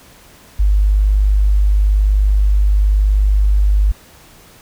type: tone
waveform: sine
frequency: 50.5 Hz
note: G#1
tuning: 48 cents flat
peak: -9 dBFS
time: 0.59-3.92 s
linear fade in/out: 10 ms
effects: pink hiss -44 dBFS RMS until 4.61 s